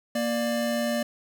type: tone pair together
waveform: square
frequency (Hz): 234.8 / 591.7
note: A#3 / D5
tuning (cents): +13 / +13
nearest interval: octave + major third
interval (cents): 1600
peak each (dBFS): -28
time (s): 0.15-1.03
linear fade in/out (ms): 5
effects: none